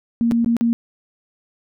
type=tone with dropouts; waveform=sine; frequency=233.1 Hz; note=A#3; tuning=in tune; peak=-14 dBFS; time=0.21-0.73 s; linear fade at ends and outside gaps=0 ms; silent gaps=0.312-0.319 / 0.446-0.461 / 0.567-0.61 s; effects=none